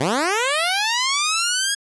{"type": "linear sweep", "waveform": "10% pulse", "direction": "up", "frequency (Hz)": [118.1, 1661.2], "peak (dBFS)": -10, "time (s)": [0, 1.75], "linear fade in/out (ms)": 10, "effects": ["resampled to 24000 Hz"]}